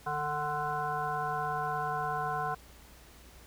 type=harmonic tone with a mistuned harmonic; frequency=148.6 Hz; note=D3; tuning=21 cents sharp; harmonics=1 / 3 / 5 / 7 / 9 / 10; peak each=-41 / -41 / -34 / -35 / -41 / -40 dBFS; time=0.06-2.55 s; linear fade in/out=10 ms; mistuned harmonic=1; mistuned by=+35 cents; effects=added 60 Hz sine -56 dBFS peak until 3.46 s + pink hiss -56 dBFS RMS until 3.46 s